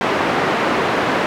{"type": "band-pass noise", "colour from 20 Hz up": "pink", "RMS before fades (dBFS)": -18, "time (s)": [0.01, 1.26], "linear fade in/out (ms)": 0, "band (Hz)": [280, 2000], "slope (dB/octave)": 12, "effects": []}